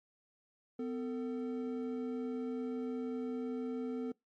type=tone pair together; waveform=triangle; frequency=252.6 / 449.6 Hz; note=B3 / A4; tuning=+39 / +37 cents; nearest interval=minor seventh; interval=998 cents; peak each=-35 / -38 dBFS; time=0.79-4.12 s; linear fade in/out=5 ms; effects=noise-tail reverb RT60 0.2 s tail -25 dB re dry + MP3 48 kbps